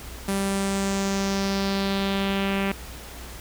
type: tone with low-pass filter sweep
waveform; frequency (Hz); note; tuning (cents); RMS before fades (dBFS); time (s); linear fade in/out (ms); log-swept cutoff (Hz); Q
sawtooth; 196.1; G3; +1; -25; 0.28-2.72; 5; 11000 to 2500; 2.7
effects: added 60 Hz sine -40 dBFS peak until 3.4 s + pink hiss -41 dBFS RMS until 3.4 s